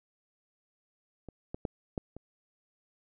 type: clicks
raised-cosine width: 2 ms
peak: -30 / -23 / -18 / -19 / -30 dBFS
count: 5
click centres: 1.287 / 1.545 / 1.652 / 1.978 / 2.166 s
effects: none